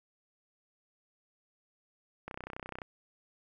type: click train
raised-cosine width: 0.5 ms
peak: -25 dBFS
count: 18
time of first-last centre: 2.28-2.818 s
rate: 31.6 Hz
effects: 11-bit